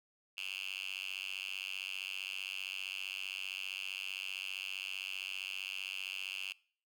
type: tone with high-pass filter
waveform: 5% pulse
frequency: 95.3 Hz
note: G2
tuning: 48 cents flat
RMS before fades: -42 dBFS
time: 0.37-6.53 s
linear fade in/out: 10 ms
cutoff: 2700 Hz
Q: 7.7
effects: noise-tail reverb RT60 0.5 s tail -23 dB re dry